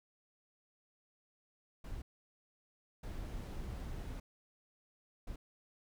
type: noise bursts at uneven times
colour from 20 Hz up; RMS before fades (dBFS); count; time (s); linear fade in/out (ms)
brown; -43; 3; 1.84-2.02 / 3.03-4.2 / 5.27-5.36; 5
effects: none